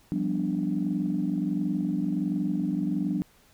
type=chord; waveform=sine; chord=G dominant seventh; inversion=third; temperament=equal; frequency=174.61 / 196 / 246.9 / 293.7 Hz; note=F3 / G3 / B3 / D4; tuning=0 / 0 / 0 / 0 cents; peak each=-30 / -29 / -32 / -29 dBFS; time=0.12-3.22 s; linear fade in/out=0 ms; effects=tanh soft clip ceiling -16 dBFS + pink hiss -60 dBFS RMS until 3.53 s